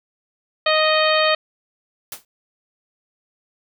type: harmonic tone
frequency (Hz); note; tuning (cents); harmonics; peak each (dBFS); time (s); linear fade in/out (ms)
622.3; D#5; 0; 1 / 2 / 3 / 4 / 5 / 6 / 7; -18 / -21 / -23 / -24 / -25 / -26 / -26; 0.66-1.35; 5
type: noise with exponential decay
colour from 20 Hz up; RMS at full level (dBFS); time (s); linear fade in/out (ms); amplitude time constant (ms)
white; -27; 2.12-2.25; 2; 27
effects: none